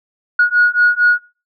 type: beating tone pair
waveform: sine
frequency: 1448 / 1452.4 Hz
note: F#6 / F#6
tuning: -38 / -33 cents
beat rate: 4.4 Hz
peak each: -12 dBFS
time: 0.39-1.19 s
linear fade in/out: 5 ms
effects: noise-tail reverb RT60 0.3 s tail -19 dB re dry + tanh soft clip ceiling -3 dBFS